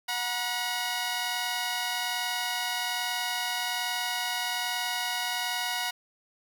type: tone pair together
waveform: 10% pulse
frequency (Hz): 730.3 / 960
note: F#5 / B5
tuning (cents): -23 / -49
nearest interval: perfect fourth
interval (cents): 474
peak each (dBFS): -23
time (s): 0.08-5.91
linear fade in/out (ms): 10
effects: none